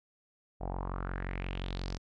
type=tone with low-pass filter sweep; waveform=sawtooth; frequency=45.66 Hz; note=F#1; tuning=22 cents flat; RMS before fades=-37 dBFS; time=0.6-1.98 s; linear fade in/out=20 ms; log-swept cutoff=710 to 5600 Hz; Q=4; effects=none